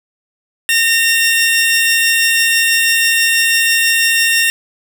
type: tone pair together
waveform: sawtooth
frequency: 1832.7 / 2746 Hz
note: A#6 / F7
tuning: -30 / -30 cents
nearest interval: perfect fifth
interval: 700 cents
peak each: -10 dBFS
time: 0.69-4.5 s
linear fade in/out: 0 ms
effects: none